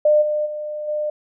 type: tone with level steps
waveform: sine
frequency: 602 Hz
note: D5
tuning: 43 cents sharp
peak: -11 / -18 / -25 / -20 dBFS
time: 0.05-1.1 s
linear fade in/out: 5 ms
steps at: 0.21 / 0.45 / 0.87 s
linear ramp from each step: 20 ms
effects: none